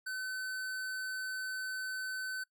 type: tone with hard clipping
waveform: sine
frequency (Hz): 1520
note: F#6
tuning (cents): +46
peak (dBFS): -38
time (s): 0.06-2.44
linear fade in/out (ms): 10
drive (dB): 16
effects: noise-tail reverb RT60 0.1 s tail -22 dB re dry